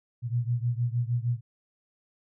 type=beating tone pair; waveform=sine; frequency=117.8 / 124.3 Hz; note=A#2 / B2; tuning=+19 / +12 cents; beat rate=6.5 Hz; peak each=-27 / -29 dBFS; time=0.22-1.41 s; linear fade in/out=50 ms; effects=none